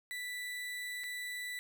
35% pulse tone with dropouts, 1975.5 Hz, B6, in tune, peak -37 dBFS, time 0.11-1.59 s, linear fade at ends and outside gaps 0 ms, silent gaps 1.036-1.04 s, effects none

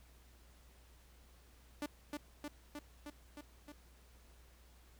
sawtooth tone with echo, 293.7 Hz, D4, in tune, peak -34 dBFS, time 1.82-1.86 s, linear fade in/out 2 ms, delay 310 ms, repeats 6, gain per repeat -2 dB, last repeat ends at 3.72 s, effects added 60 Hz sine -61 dBFS peak until 4.99 s + pink hiss -67 dBFS RMS until 4.99 s

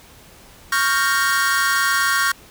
45% pulse chord, G half-diminished seventh, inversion second, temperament equal with one note detuned, 1108.7 / 1396.9 / 1568 / 1857.1 Hz, Db6 / F6 / G6 / Bb6, 0 / 0 / 0 / -7 cents, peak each -22 dBFS, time 0.72-2.32 s, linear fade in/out 5 ms, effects pink hiss -46 dBFS RMS until 2.5 s

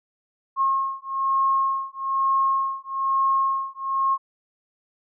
sine beating tone pair, 1079 / 1080.1 Hz, C#6 / C#6, -47 / -45 cents, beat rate 1.1 Hz, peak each -23 dBFS, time 0.56-4.18 s, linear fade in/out 50 ms, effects none

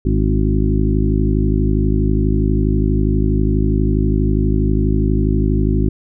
harmonic tone with a mistuned harmonic, 52.3 Hz, G#1, 13 cents sharp, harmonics 1 / 2 / 3 / 4 / 5 / 6 / 7, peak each -16 / -19 / -21 / -22 / -23 / -24 / -24 dBFS, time 0.05-5.89 s, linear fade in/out 5 ms, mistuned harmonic 5, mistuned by +35 cents, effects none

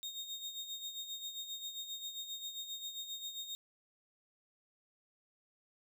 35% pulse tone with tremolo, 3705 Hz, A#7, 11 cents flat, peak -37 dBFS, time 0.03-3.55 s, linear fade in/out 0 ms, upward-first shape sine, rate 7.5 Hz, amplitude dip 60%, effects none

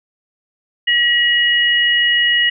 sine tone pair together, 1913.8 / 2900 Hz, A#6 / F#7, +45 / -35 cents, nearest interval perfect fifth, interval 720 cents, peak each -14 dBFS, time 0.87-2.5 s, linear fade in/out 10 ms, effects none

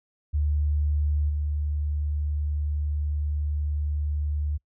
sine tone with level steps, 74.1 Hz, D2, 16 cents sharp, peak -21 / -24 dBFS, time 0.33-4.58 s, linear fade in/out 20 ms, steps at 1.29 s, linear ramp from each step 10 ms, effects noise-tail reverb RT60 0.1 s tail -26 dB re dry

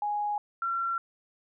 sine tone pair in turn, 830 / 1362.8 Hz, G#5 / F6, -1 / -43 cents, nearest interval major sixth, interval 858 cents, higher second, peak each -27 dBFS, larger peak neither, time 0.02-0.38 / 0.62-0.98 s, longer neither, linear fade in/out 2 ms, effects none

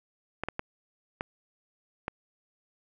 clicks, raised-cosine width 0.5 ms, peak -16 dBFS, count 5, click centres 0.436 / 0.486 / 0.594 / 1.209 / 2.081 s, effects none

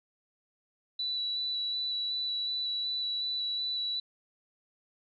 sine tone with vibrato, 3951 Hz, B7, in tune, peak -30 dBFS, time 0.99-4 s, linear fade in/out 5 ms, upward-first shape square, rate 2.7 Hz, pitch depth 9 cents each way, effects none

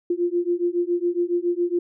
sine beating tone pair, 345.8 / 353 Hz, F4 / F4, -17 / +19 cents, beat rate 7.2 Hz, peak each -23 dBFS, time 0.1-1.79 s, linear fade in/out 5 ms, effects none

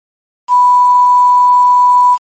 sine tone with quantisation, 988 Hz, B5, in tune, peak -4 dBFS, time 0.48-2.18 s, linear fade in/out 50 ms, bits 5, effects MP3 32 kbps

